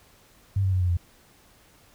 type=tone with pitch steps; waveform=sine; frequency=98 / 95.1 / 92.29 / 89.56 / 86.91 Hz; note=G2 / F#2 / F#2 / F2 / F2; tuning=0 / +48 / -4 / +44 / -8 cents; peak=-20 dBFS; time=0.56-0.97 s; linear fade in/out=5 ms; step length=82 ms; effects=pink hiss -57 dBFS RMS until 1.94 s